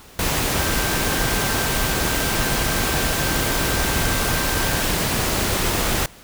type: tone in noise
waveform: sine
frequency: 1568 Hz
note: G6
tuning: in tune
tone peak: -30 dBFS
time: 0.59-4.82 s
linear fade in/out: 2 ms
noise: pink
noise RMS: -21 dBFS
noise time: 0.19-6.06 s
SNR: -12 dB
effects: pink hiss -45 dBFS RMS until 6.23 s